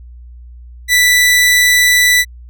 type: tone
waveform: sawtooth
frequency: 1975.5 Hz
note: B6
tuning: in tune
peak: -4 dBFS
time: 0.88-2.25 s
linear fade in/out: 50 ms
effects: added 60 Hz sine -32 dBFS peak until 2.49 s